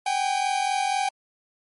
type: tone pair together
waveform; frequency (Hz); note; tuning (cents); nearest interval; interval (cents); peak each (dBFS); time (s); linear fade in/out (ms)
45% pulse; 765.9 / 810; G5 / G#5; -40 / -43; minor second; 97; -25; 0.06-1.09; 5
effects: MP3 48 kbps